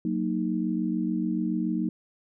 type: chord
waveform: sine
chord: D# minor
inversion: first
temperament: equal with one note detuned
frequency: 185 / 231.9 / 311.1 Hz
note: F#3 / A#3 / D#4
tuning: 0 / -9 / 0 cents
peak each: -29 dBFS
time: 0.05-1.89 s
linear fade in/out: 2 ms
effects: none